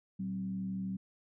sine tone with frequency modulation, 190 Hz, F#3, 46 cents sharp, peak -34 dBFS, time 0.19-0.97 s, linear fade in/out 10 ms, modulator 72.4 Hz, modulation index 0.47, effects none

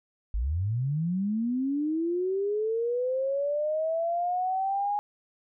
sine linear sweep, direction up, 47.5 to 830.6 Hz, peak -25 dBFS, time 0.34-4.99 s, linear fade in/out 0 ms, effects none

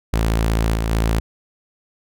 sawtooth tone with level steps, 55.5 Hz, A1, 16 cents sharp, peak -12 / -15 / -12 dBFS, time 0.13-1.2 s, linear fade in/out 5 ms, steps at 0.74 / 0.9 s, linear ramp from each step 20 ms, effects none

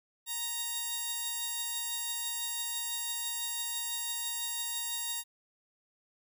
5% pulse tone pair together, 934 / 3730 Hz, A#5 / A#7, +3 / 0 cents, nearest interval 2 octaves, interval 2397 cents, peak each -27 dBFS, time 0.26-5.24 s, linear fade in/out 50 ms, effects none

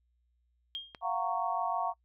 sine tone with exponential decay, 3222 Hz, G7, 47 cents sharp, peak -32 dBFS, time 0.75-1.01 s, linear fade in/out 0 ms, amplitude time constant 55 ms
click, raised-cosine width 0.3 ms, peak -27 dBFS, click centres 0.948 s
sine chord, Gb major seventh, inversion third, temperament just, 693.7 / 740 / 925 / 1110 Hz, F5 / Gb5 / Bb5 / Db6, -12 / 0 / -14 / +2 cents, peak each -35 dBFS, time 1.01-1.94 s, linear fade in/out 50 ms
effects noise-tail reverb RT60 0.1 s tail -26 dB re dry + added 60 Hz sine -70 dBFS peak until 2.04 s

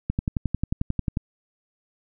click train, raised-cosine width 5 ms, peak -11 dBFS, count 13, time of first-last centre 0.1-1.171 s, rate 11.2 Hz, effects none

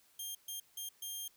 10% pulse tone bursts at uneven times, 3200 Hz, G7, 35 cents sharp, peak -32 dBFS, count 4, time 0.19-0.35 / 0.48-0.6 / 0.77-0.89 / 1.02-1.28 s, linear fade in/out 5 ms, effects white hiss -68 dBFS RMS until 1.36 s

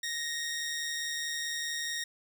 15% pulse tone with amplitude modulation, 1864.7 Hz, A#6, in tune, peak -25 dBFS, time 0.03-2.04 s, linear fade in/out 5 ms, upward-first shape sine, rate 151 Hz, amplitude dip 35%, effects none

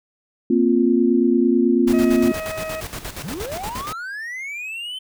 sine chord, Bb suspended second, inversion none, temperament just, 233.1 / 262.2 / 349.6 Hz, Bb3 / C4 / F4, 0 / +4 / +2 cents, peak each -18 dBFS, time 0.5-2.32 s, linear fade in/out 5 ms
pink noise with tremolo, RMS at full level -30 dBFS, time 1.87-3.93 s, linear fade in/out 10 ms, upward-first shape square, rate 8.5 Hz, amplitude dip 65%
harmonic tone, 634 Hz, D#5, 32 cents sharp, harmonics 1 / 2 / 3 / 4, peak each -27 / -36 / -37 / -37 dBFS, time 1.93-2.81 s, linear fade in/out 10 ms
triangle linear sweep, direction up, 112.4 to 3095 Hz, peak -26 dBFS, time 3.23-4.99 s, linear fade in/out 10 ms
effects none

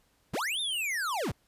square linear two-way sweep, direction up then down, 36.92 to 3697 to 36.92 Hz, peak -30 dBFS, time 0.33-1.32 s, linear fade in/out 10 ms, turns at 0.6 s, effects pink hiss -69 dBFS RMS until 1.47 s + resampled to 32000 Hz

